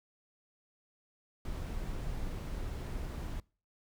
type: noise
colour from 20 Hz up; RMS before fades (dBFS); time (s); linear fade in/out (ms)
brown; -38; 1.45-3.4; 2
effects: noise-tail reverb RT60 0.4 s tail -25 dB re dry